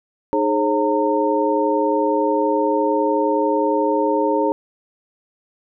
sine tone cluster, 307.4 / 418.6 / 538 / 914 Hz, D#4 / G#4 / C5 / A#5, -21 / +14 / +48 / -34 cents, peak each -21 dBFS, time 0.33-4.52 s, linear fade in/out 0 ms, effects none

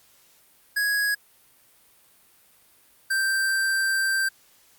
square tone pair in turn, 1661.2 / 1568 Hz, G#6 / G6, 0 / 0 cents, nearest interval minor second, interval 100 cents, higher first, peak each -22 dBFS, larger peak neither, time 0.76-1.15 / 3.1-4.29 s, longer second, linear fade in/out 10 ms, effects white hiss -58 dBFS RMS until 4.78 s + Opus 48 kbps

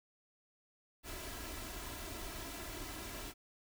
pink noise with comb filter, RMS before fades -45 dBFS, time 1.03-3.34 s, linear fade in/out 50 ms, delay 3 ms, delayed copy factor +0.6, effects none

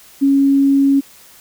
sine tone, 276.2 Hz, C#4, 6 cents flat, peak -9 dBFS, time 0.21-1.01 s, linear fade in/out 20 ms, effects white hiss -44 dBFS RMS until 1.4 s

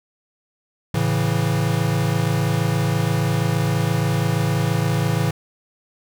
square chord, A major, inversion none, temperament equal, 110 / 138.59 / 164.81 Hz, A2 / C#3 / E3, 0 / 0 / 0 cents, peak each -23 dBFS, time 0.94-5.31 s, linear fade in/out 5 ms, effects none

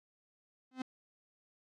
45% pulse tone with exponential growth, 258 Hz, C4, 24 cents flat, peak -33 dBFS, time 0.71-0.82 s, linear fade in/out 5 ms, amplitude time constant 23 ms, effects low-pass 5000 Hz 12 dB/octave

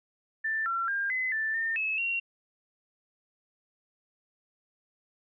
sine tone with pitch steps, 1773 / 1359 / 1604 / 2031 / 1766 / 1812 / 2590 / 2746 Hz, A6 / F6 / G6 / B6 / A6 / A#6 / E7 / F7, +13 / -48 / +39 / +48 / +6 / -50 / -31 / -30 cents, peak -27 dBFS, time 0.44-2.2 s, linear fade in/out 10 ms, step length 220 ms, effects none

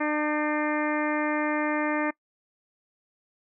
harmonic tone with a mistuned harmonic, 300 Hz, D4, 37 cents sharp, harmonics 1 / 2 / 3 / 4 / 5 / 6 / 7 / 8, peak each -27 / -31 / -32 / -34 / -38 / -34 / -35 / -40 dBFS, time 0-2.11 s, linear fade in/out 10 ms, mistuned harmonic 5, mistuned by +50 cents, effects noise-tail reverb RT60 0.1 s tail -23 dB re dry

